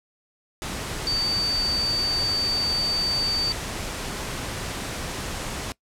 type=tone in noise; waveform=sine; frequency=4600 Hz; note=D8; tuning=37 cents flat; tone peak=-22 dBFS; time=1.07-3.52 s; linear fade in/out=0 ms; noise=pink; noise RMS=-31 dBFS; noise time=0.62-5.72 s; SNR=+6 dB; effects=noise-tail reverb RT60 0.1 s tail -22 dB re dry + low-pass 10000 Hz 12 dB/octave